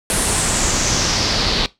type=noise with low-pass filter sweep; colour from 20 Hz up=pink; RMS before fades=-18 dBFS; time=0.1-1.66 s; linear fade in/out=0 ms; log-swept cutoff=10000 to 4100 Hz; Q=4; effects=noise-tail reverb RT60 0.2 s tail -19 dB re dry